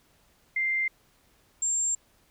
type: tone pair in turn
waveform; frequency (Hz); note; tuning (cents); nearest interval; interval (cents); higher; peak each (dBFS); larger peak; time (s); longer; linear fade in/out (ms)
sine; 2093 / 7407; C7 / A#8; 0 / -12; octave + minor seventh; 2188; second; -24; neither; 0.56-0.88 / 1.62-1.95; second; 5
effects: pink hiss -64 dBFS RMS until 2.3 s